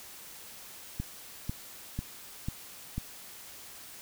click train, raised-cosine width 5 ms, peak -20 dBFS, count 5, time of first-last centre 1-2.98 s, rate 2.02 Hz, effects white hiss -48 dBFS RMS until 4.01 s

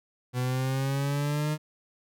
40% pulse exponential sweep, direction up, 124.1 to 153.7 Hz, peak -25 dBFS, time 0.33-1.58 s, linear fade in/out 50 ms, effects none

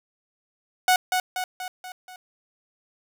sawtooth tone with echo, 737 Hz, F#5, 7 cents flat, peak -12 dBFS, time 0.88-0.96 s, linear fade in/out 2 ms, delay 240 ms, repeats 5, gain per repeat -5 dB, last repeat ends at 2.16 s, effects none

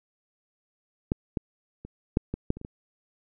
clicks, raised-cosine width 3 ms, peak -11 / -14 / -27 / -8 / -17 / -11 / -27 / -29 / -24 dBFS, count 9, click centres 1.119 / 1.372 / 1.85 / 2.171 / 2.34 / 2.504 / 2.57 / 2.614 / 2.649 s, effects none

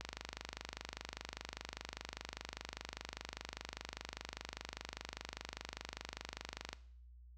click train, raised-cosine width 0.2 ms, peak -24 dBFS, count 169, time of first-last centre 0.01-6.73 s, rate 25 Hz, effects noise-tail reverb RT60 0.6 s tail -18 dB re dry + added 60 Hz sine -55 dBFS peak until 7.37 s

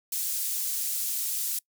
pink high-pass noise, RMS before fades -30 dBFS, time 0.12-1.59 s, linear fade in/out 5 ms, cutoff 8400 Hz, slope 12 dB/octave, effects noise-tail reverb RT60 0.1 s tail -24 dB re dry

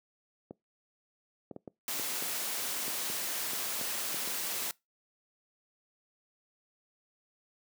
clicks, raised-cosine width 2 ms, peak -27 dBFS, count 12, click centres 0.509 / 1.512 / 1.563 / 1.677 / 1.997 / 2.224 / 2.88 / 3.1 / 3.533 / 3.813 / 4.144 / 4.275 s
white noise, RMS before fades -35 dBFS, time 1.88-4.71 s, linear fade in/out 0 ms
effects noise-tail reverb RT60 0.2 s tail -23 dB re dry + high-pass 200 Hz 12 dB/octave

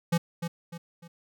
square tone with echo, 170 Hz, F3, 46 cents flat, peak -22 dBFS, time 0.12-0.18 s, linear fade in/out 10 ms, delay 300 ms, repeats 3, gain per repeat -8 dB, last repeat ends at 1.08 s, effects none

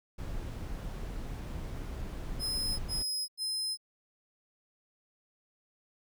brown noise, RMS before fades -38 dBFS, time 0.18-3.03 s, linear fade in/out 10 ms
sawtooth tone bursts, 5100 Hz, D#8, 42 cents sharp, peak -29 dBFS, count 3, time 2.39-3.774 s, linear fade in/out 50 ms, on 400 ms, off 92 ms
effects none

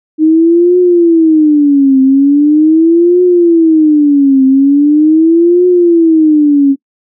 sine tone with vibrato, 308.8 Hz, D#4, 13 cents flat, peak -3 dBFS, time 0.18-6.76 s, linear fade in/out 50 ms, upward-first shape triangle, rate 0.41 Hz, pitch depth 280 cents each way, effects noise-tail reverb RT60 0.1 s tail -21 dB re dry

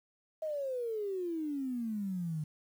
sine exponential sweep, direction down, 641 to 149.4 Hz, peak -33 dBFS, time 0.42-2.44 s, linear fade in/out 5 ms, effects 10-bit

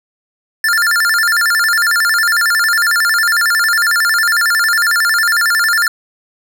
square tone with vibrato, 1575 Hz, G6, 8 cents sharp, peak -11 dBFS, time 0.64-5.88 s, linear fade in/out 2 ms, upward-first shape square, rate 11 Hz, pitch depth 200 cents each way, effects none

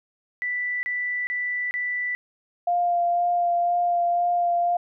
sine tone bursts, 1975.5 Hz, B6, in tune, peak -24 dBFS, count 4, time 0.42-2.15 s, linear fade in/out 0 ms, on 410 ms, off 30 ms
sine tone with vibrato, 698.5 Hz, F5, in tune, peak -19 dBFS, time 2.67-4.77 s, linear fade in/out 5 ms, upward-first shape sine, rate 2 Hz, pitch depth 12 cents each way
effects none

